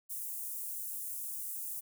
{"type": "high-pass noise", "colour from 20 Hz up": "white", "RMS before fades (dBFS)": -40, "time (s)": [0.09, 1.81], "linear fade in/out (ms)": 20, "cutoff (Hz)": 8600, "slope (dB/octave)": 24, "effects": []}